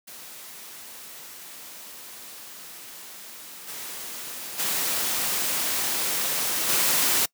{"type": "noise with level steps", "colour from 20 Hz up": "white", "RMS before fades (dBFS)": [-42, -36, -26, -22], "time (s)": [0.07, 7.26], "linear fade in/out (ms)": 10, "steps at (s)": [3.67, 4.58, 6.68], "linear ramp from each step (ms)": 20, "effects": ["noise-tail reverb RT60 0.1 s tail -24 dB re dry", "high-pass 150 Hz 12 dB/octave"]}